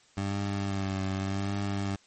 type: tone with vibrato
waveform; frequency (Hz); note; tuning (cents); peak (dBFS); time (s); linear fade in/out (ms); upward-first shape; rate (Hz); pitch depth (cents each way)
20% pulse; 98; G2; 0; -24; 0.17-1.96; 5; sine; 0.85; 40
effects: white hiss -61 dBFS RMS until 2.06 s + MP3 32 kbps